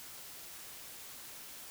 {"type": "silence", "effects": ["white hiss -49 dBFS RMS until 1.7 s"]}